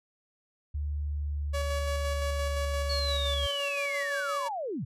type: tone with pitch glide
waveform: sine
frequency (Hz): 73.42 to 70.47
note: D2 to C#2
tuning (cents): 0 to +29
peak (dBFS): -29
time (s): 0.74-3.47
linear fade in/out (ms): 10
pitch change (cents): -71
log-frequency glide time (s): 1.05-3.16
type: tone with tremolo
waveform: sawtooth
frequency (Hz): 566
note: C#5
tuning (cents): +36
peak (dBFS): -27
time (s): 1.53-4.49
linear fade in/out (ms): 20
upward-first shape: square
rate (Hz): 5.8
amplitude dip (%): 25
type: linear sweep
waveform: sine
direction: down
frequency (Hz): 4435 to 92.5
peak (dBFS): -31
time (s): 2.89-4.85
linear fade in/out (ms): 10
effects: low-pass 11000 Hz 12 dB/octave